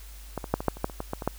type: clicks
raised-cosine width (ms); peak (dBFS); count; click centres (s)
1; -16 / -20 / -8 / -18 / -8 / -27 / -11 / -26 / -17 / -15 / -20 / -10; 12; 0.377 / 0.442 / 0.54 / 0.605 / 0.683 / 0.77 / 0.844 / 0.898 / 1.004 / 1.134 / 1.222 / 1.276
effects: added 50 Hz sine -42 dBFS peak until 1.38 s + white hiss -51 dBFS RMS until 1.38 s